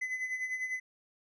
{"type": "tone with tremolo", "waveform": "triangle", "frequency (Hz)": 2022, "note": "B6", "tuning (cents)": 40, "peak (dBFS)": -29, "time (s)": [0.01, 0.8], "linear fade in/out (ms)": 10, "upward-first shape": "sine", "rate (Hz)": 10, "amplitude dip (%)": 60, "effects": ["resampled to 22050 Hz"]}